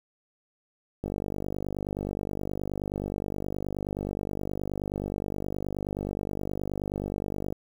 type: click train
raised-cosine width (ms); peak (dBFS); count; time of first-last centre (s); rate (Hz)
2; -18; 322; 1.04-7.525; 49.5
effects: 8-bit